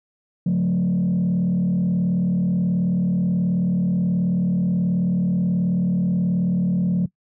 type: tone with frequency modulation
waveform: sine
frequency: 179.5 Hz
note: F3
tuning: 48 cents sharp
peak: -15 dBFS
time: 0.46-7.06 s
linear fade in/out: 5 ms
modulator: 38.6 Hz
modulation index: 0.73
effects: noise-tail reverb RT60 0.1 s tail -20 dB re dry + tanh soft clip ceiling -15 dBFS